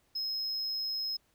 sine tone, 5140 Hz, E8, 45 cents flat, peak -29 dBFS, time 0.15-1.17 s, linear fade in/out 10 ms, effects tanh soft clip ceiling -31 dBFS + pink hiss -71 dBFS RMS until 1.34 s

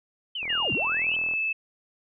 sine linear two-way sweep, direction down then up, 3128 to 86.1 to 3128 Hz, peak -29 dBFS, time 0.35-1.16 s, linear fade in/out 5 ms, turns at 0.73 s
click train, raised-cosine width 1 ms, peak -29 dBFS, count 38, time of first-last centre 0.43-1.337 s, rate 40.8 Hz
sine tone with pitch glide, 2838 to 2618 Hz, F7 to E7, +27 to -13 cents, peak -24 dBFS, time 0.49-1.53 s, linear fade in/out 10 ms, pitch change -140 cents, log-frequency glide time 0.66-0.89 s
effects none

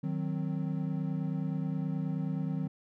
triangle chord, C diminished, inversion first, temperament equal, 155.56 / 185 / 261.6 Hz, Eb3 / Gb3 / C4, 0 / 0 / 0 cents, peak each -31 / -33 / -36 dBFS, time 0.03-2.68 s, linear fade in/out 10 ms, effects none

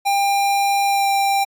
square tone with pitch glide, 798 to 791.1 Hz, G5 to G5, +31 to +16 cents, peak -16 dBFS, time 0.05-1.45 s, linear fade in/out 20 ms, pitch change -15 cents, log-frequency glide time 0.86-1.08 s, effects AAC 64 kbps

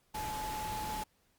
sine tone in noise, 858 Hz, A5, 44 cents flat, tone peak -37 dBFS, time 0.14-1.04 s, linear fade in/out 10 ms, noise pink, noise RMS -42 dBFS, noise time 0.14-1.04 s, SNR +2 dB, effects pink hiss -72 dBFS RMS until 1.38 s + Opus 48 kbps

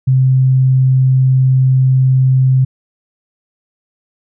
sine tone, 130.7 Hz, C3, 1 cent flat, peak -7 dBFS, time 0.07-2.65 s, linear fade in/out 10 ms, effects none

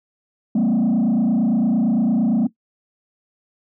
sine tone with frequency modulation, 225.7 Hz, A3, 44 cents sharp, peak -12 dBFS, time 0.55-2.47 s, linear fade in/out 5 ms, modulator 28.8 Hz, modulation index 1.2, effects noise-tail reverb RT60 0.1 s tail -17 dB re dry + tanh soft clip ceiling -14 dBFS

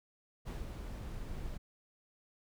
brown noise with ADSR envelope, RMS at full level -38 dBFS, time 0.45-1.58 s, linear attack 28 ms, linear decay 160 ms, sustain -4 dB, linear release 17 ms, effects none

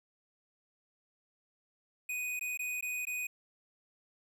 square tone with dropouts, 2489 Hz, D#7, in tune, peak -35 dBFS, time 2.09-3.27 s, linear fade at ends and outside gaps 5 ms, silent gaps 2.394-2.41 / 2.574-2.592 / 2.81-2.825 / 3.053-3.069 s, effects none

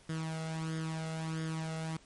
sawtooth tone with flanger, 160.3 Hz, E3, 48 cents flat, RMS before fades -37 dBFS, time 0.09-1.97 s, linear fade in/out 5 ms, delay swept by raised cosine 0.59 to 1.48 ms, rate 1.5 Hz, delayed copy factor +0.65, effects pink hiss -61 dBFS RMS until 2.05 s + MP3 48 kbps

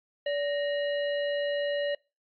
harmonic tone with a mistuned harmonic, 576 Hz, D5, 34 cents flat, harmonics 1 / 3 / 5 / 7, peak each -27 / -37 / -39 / -46 dBFS, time 0.26-1.95 s, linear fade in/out 5 ms, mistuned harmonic 3, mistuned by +130 cents, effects noise-tail reverb RT60 0.3 s tail -26 dB re dry + AAC 48 kbps

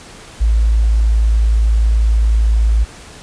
sine tone, 55 Hz, A1, in tune, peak -9 dBFS, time 0.4-2.85 s, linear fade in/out 20 ms, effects pink hiss -37 dBFS RMS until 3.22 s + resampled to 22050 Hz

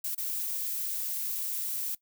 violet noise with dropouts, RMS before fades -33 dBFS, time 0.04-1.95 s, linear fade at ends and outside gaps 5 ms, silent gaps 0.149-0.178 s, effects noise-tail reverb RT60 0.1 s tail -20 dB re dry

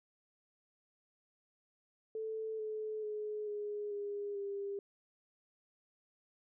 sine tone with pitch steps, 440 / 431.7 / 423.5 / 415.5 / 407.7 / 400 Hz, A4 / A4 / G#4 / G#4 / G#4 / G4, 0 / -33 / +34 / +1 / -32 / +35 cents, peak -37 dBFS, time 2.15-4.79 s, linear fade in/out 2 ms, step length 440 ms, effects none

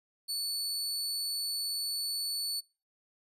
sawtooth tone, 4459 Hz, C#8, 9 cents sharp, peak -29 dBFS, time 0.28-2.61 s, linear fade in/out 20 ms, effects noise-tail reverb RT60 0.4 s tail -26 dB re dry + resampled to 32000 Hz

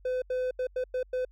triangle tone bursts at uneven times, 507 Hz, B4, 45 cents sharp, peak -25 dBFS, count 6, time 0.05-0.22 / 0.3-0.51 / 0.59-0.67 / 0.76-0.84 / 0.94-1.03 / 1.13-1.25 s, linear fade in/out 5 ms, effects added 48 Hz sine -53 dBFS peak until 1.31 s

